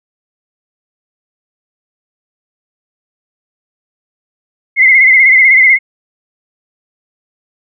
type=tone with vibrato; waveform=sine; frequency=2093 Hz; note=C7; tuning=in tune; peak=-3 dBFS; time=4.76-5.79 s; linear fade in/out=50 ms; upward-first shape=sine; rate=16 Hz; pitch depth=70 cents each way; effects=none